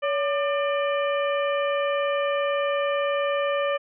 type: harmonic tone with a mistuned harmonic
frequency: 597 Hz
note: D5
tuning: 28 cents sharp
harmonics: 1 / 2 / 3 / 4 / 5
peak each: -23 / -29 / -33 / -35 / -37 dBFS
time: 0.02-3.78 s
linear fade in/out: 20 ms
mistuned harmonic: 1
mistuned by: -91 cents
effects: none